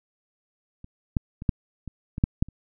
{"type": "clicks", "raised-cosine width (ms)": 5, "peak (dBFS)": [-29, -10, -23, -8, -23, -19, -6, -8, -30], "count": 9, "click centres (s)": [0.844, 1.168, 1.421, 1.492, 1.877, 2.181, 2.239, 2.425, 2.486], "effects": []}